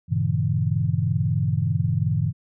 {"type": "chord", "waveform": "sine", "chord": "G diminished seventh", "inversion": "none", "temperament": "equal with one note detuned", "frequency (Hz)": [98, 116.54, 138.59, 161.8], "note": ["G2", "Bb2", "Db3", "Fb3"], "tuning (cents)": [0, 0, 0, -32], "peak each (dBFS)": -25, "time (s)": [0.08, 2.33], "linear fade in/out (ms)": 50, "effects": []}